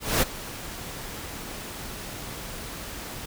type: noise with ADSR envelope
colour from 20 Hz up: pink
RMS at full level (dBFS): -21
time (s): 0-3.26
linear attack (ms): 220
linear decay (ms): 20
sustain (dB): -16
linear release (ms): 9
effects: none